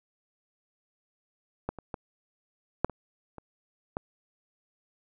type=clicks; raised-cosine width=1 ms; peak=-16 / -27 / -20 / -8 / -27 / -28 / -17 dBFS; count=7; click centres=1.69 / 1.787 / 1.942 / 2.846 / 2.897 / 3.383 / 3.969 s; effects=none